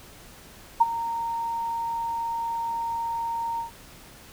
sine tone with ADSR envelope, 924 Hz, A#5, 16 cents flat, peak -11 dBFS, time 0.8-3.71 s, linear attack 13 ms, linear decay 28 ms, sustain -15 dB, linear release 120 ms, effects pink hiss -48 dBFS RMS until 4.32 s

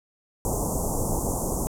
pink band-stop noise, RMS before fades -26 dBFS, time 0.45-1.67 s, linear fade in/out 0 ms, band 1000 to 6500 Hz, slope 48 dB/octave, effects low-pass 12000 Hz 12 dB/octave

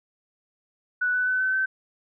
sine tone with pitch steps, 1480 / 1494.6 / 1509.4 / 1524.2 / 1539.3 Hz, F#6 / F#6 / F#6 / G6 / G6, 0 / +17 / +34 / -49 / -32 cents, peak -21 dBFS, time 1.01-1.66 s, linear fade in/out 10 ms, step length 130 ms, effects none

